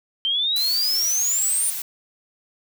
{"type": "exponential sweep", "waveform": "sine", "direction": "up", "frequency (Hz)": [3099, 9397], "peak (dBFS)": -19, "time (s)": [0.25, 1.7], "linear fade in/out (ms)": 0}
{"type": "noise", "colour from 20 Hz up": "blue", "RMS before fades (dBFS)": -29, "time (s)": [0.56, 1.82], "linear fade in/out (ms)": 2}
{"effects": []}